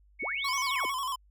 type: tone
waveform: sine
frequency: 2217 Hz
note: C#7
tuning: in tune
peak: -32 dBFS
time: 0.19-0.92 s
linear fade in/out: 20 ms
type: linear two-way sweep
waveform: sine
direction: up then down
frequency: 147.3 to 6272 to 147.3 Hz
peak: -34 dBFS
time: 0.22-0.86 s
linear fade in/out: 10 ms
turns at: 0.59 s
type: tone with vibrato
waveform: square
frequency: 1066 Hz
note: C6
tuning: 32 cents sharp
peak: -31 dBFS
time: 0.44-1.16 s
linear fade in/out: 10 ms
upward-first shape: square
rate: 11 Hz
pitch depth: 72 cents each way
effects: added 50 Hz sine -58 dBFS peak until 1.3 s